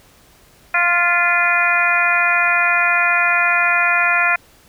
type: harmonic tone with a mistuned harmonic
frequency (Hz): 349.2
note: F4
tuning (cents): 0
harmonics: 2 / 3 / 4 / 5 / 6 / 7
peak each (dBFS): -22 / -24 / -18 / -20 / -21 / -18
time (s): 0.74-4.36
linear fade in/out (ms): 5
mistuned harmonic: 6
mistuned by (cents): -38
effects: pink hiss -50 dBFS RMS until 4.68 s